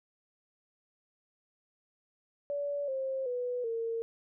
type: tone with pitch steps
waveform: sine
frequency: 573 / 531.5 / 493.1 / 457.4 Hz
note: D5 / C5 / B4 / A#4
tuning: -43 / +27 / -3 / -33 cents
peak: -31 dBFS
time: 2.5-4.02 s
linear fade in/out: 0 ms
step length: 380 ms
effects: none